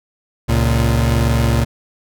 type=tone pair together; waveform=30% pulse; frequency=68.6 / 115.37 Hz; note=C#2 / A#2; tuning=-17 / -17 cents; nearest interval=major sixth; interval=900 cents; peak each=-13 dBFS; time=0.48-1.65 s; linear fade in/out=20 ms; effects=none